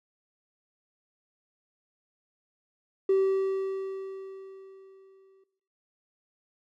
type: tone with exponential decay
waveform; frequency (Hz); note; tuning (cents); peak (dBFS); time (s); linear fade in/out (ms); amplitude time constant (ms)
triangle; 385.5; G4; -29; -16; 3.09-5.44; 5; 510
effects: noise-tail reverb RT60 0.7 s tail -17 dB re dry + tanh soft clip ceiling -16 dBFS